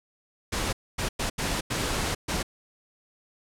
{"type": "noise bursts at uneven times", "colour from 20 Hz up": "pink", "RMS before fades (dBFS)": -28, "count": 6, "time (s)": [[0.52, 0.73], [0.98, 1.09], [1.19, 1.3], [1.38, 1.61], [1.7, 2.15], [2.28, 2.43]], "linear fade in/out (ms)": 10, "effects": ["low-pass 10000 Hz 12 dB/octave"]}